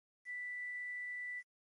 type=tone with quantisation; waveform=sine; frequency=1975.5 Hz; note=B6; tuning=in tune; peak=-40 dBFS; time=0.25-1.43 s; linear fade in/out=50 ms; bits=11; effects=MP3 48 kbps